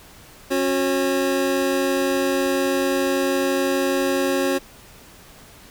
square tone cluster, 272.6 / 364.4 / 544 Hz, C#4 / F#4 / C#5, -29 / -26 / -33 cents, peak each -24 dBFS, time 0.5-4.59 s, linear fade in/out 20 ms, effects pink hiss -46 dBFS RMS until 5.7 s

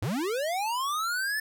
square linear sweep, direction up, 84.3 to 1770 Hz, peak -28 dBFS, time 0.02-1.4 s, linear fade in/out 5 ms, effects none

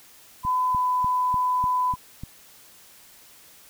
sine tone with pitch glide, 1008 to 1001.6 Hz, B5 to B5, +35 to +24 cents, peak -20 dBFS, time 0.43-1.96 s, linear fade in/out 50 ms, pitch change -11 cents, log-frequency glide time 0.71-0.78 s
click train, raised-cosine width 5 ms, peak -22 dBFS, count 7, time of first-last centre 0.45-2.236 s, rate 3.36 Hz
effects white hiss -51 dBFS RMS until 3.69 s

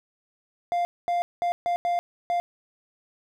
triangle tone bursts at uneven times, 698.5 Hz, F5, in tune, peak -20 dBFS, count 6, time 0.72-0.85 / 1.08-1.22 / 1.42-1.52 / 1.66-1.76 / 1.85-1.99 / 2.3-2.4 s, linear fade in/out 0 ms, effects none

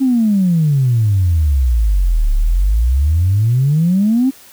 sine exponential two-way sweep, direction down then up, 273.3 to 34.65 to 273.3 Hz, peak -9 dBFS, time 0-4.31 s, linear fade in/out 20 ms, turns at 2.33 s, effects tanh soft clip ceiling -5 dBFS + white hiss -42 dBFS RMS until 4.52 s

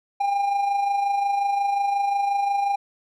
triangle tone with amplitude modulation, 802 Hz, G5, 39 cents sharp, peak -16 dBFS, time 0.2-2.76 s, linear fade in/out 10 ms, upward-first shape sine, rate 25.6 Hz, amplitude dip 45%, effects none

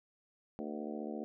harmonic tone with a mistuned harmonic, 74.8 Hz, D2, 32 cents sharp, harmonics 3 / 4 / 5 / 6 / 7 / 8 / 9 / 10, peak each -42 / -44 / -46 / -48 / -49 / -50 / -51 / -52 dBFS, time 0.59-1.24 s, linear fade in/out 0 ms, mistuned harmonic 7, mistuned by -50 cents, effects none

